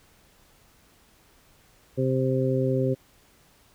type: harmonic tone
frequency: 130.81 Hz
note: C3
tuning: in tune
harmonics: 1 / 2 / 3 / 4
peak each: -25 / -28 / -27 / -28 dBFS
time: 1.97-2.95 s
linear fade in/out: 20 ms
effects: pink hiss -59 dBFS RMS until 3.74 s